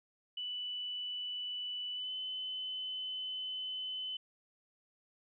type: tone with pitch glide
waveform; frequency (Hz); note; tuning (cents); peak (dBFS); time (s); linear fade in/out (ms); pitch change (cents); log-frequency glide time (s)
sine; 2973 to 3030; F#7 to F#7; +8 to +40; -37; 0.37-4.17; 5; +32; 1.93-2.12
effects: none

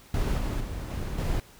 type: noise with level steps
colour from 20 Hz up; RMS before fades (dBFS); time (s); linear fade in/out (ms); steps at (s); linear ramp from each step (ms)
brown; -26 / -29 / -34 / -32 / -27; 0.14-1.4; 2; 0.38 / 0.6 / 0.9 / 1.18; 5
effects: pink hiss -53 dBFS RMS until 1.59 s

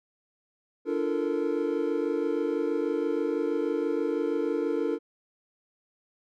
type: chord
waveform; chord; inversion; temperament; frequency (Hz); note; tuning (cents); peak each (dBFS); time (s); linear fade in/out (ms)
triangle; Bb major seventh; first; equal with one note detuned; 293.7 / 342.4 / 440 / 466.2; D4 / F4 / A4 / Bb4; 0 / -34 / 0 / 0; -29; 0.85-4.99; 50
effects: none

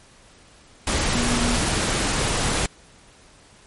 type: tone in noise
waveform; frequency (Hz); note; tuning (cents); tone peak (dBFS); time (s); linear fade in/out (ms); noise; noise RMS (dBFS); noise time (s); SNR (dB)
sine; 239.8; A#3; +49; -23; 1.15-1.57; 2; pink; -22; 0.87-2.66; -4
effects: pink hiss -51 dBFS RMS until 3.66 s + MP3 48 kbps

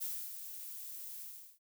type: noise with ADSR envelope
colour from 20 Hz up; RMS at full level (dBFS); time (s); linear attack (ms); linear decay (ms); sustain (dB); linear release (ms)
violet; -38; 0-1.59; 24; 280; -8; 380
effects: none

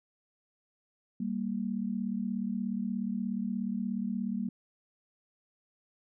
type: tone pair together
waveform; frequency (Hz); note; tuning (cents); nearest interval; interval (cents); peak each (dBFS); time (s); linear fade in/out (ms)
sine; 196 / 232.8; G3 / A#3; 0 / -2; minor third; 298; -33 / -33; 1.2-4.49; 5
effects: none

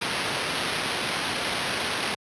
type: noise with sample-and-hold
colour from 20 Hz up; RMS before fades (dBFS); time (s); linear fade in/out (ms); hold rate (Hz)
blue; -28; 0.01-2.15; 10; 7350
effects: high-pass 100 Hz 12 dB/octave + resampled to 24000 Hz

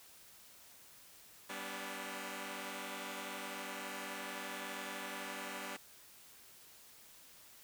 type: chord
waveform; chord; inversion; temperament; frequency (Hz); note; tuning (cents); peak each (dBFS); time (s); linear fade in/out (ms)
5% pulse; G major; none; equal with one note detuned; 196 / 246.9 / 288.1; G3 / B3 / D4; 0 / 0 / -33; -35 / -36 / -35; 1.49-5.77; 10
effects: white hiss -59 dBFS RMS until 7.63 s

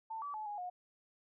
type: tone with pitch steps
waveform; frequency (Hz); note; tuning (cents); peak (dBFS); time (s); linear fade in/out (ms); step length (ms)
sine; 891 / 1150 / 860 / 827 / 721; A5 / D6 / A5 / G#5 / F#5; +22 / -37 / -40 / -8 / -45; -39; 0.1-0.7; 10; 120
effects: none

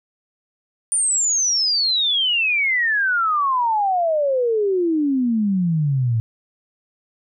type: exponential sweep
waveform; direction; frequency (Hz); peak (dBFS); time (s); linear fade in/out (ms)
sine; down; 9397 to 110; -16; 0.92-6.2; 0
effects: none

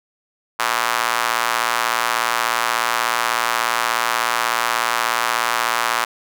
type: tone with high-pass filter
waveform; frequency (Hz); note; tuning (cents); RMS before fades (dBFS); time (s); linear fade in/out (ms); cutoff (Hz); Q
square; 58.27; A#1; 0; -20; 0.59-6.05; 10; 1100; 1.8
effects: none

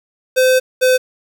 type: tone pair in turn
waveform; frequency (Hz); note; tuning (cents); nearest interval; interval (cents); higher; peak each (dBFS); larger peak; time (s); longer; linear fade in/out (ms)
square; 514 / 510.7; C5 / C5; -31 / -42; unison; 11; first; -10; neither; 0.36-0.6 / 0.81-0.98; first; 20
effects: 7-bit

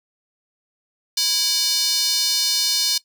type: tone with high-pass filter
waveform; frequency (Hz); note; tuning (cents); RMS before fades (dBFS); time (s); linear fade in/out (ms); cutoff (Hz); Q
square; 329.6; E4; 0; -20; 1.17-2.98; 5; 4500; 3.4
effects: noise-tail reverb RT60 0.1 s tail -18 dB re dry

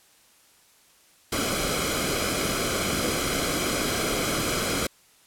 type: noise with comb filter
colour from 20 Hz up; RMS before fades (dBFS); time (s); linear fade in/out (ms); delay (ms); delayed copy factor
pink; -26; 1.32-4.87; 5; 1.1; -0.65
effects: white hiss -58 dBFS RMS until 5.26 s + low-pass 12000 Hz 12 dB/octave

